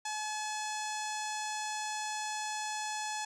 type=tone with low-pass filter; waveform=sawtooth; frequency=855 Hz; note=A5; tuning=50 cents flat; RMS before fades=-37 dBFS; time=0.05-3.25 s; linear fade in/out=5 ms; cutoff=7100 Hz; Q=3.1; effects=none